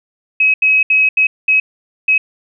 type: tone bursts at uneven times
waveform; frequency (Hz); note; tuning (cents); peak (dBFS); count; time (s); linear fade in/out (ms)
sine; 2552; D#7; +43; -8; 6; 0.4-0.54 / 0.62-0.83 / 0.9-1.09 / 1.17-1.27 / 1.48-1.6 / 2.08-2.18; 5
effects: none